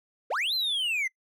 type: linear two-way sweep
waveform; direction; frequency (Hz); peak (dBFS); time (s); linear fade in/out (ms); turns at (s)
triangle; up then down; 369.5 to 4186 to 1998; -24; 0.3-1.08; 10; 0.54
effects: noise-tail reverb RT60 0.1 s tail -25 dB re dry